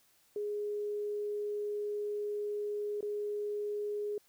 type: tone with dropouts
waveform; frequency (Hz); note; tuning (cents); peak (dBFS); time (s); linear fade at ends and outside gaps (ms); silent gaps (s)
sine; 415.2; G#4; 0; -33; 0.36-4.18; 2; 3.008-3.027
effects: white hiss -68 dBFS RMS until 4.28 s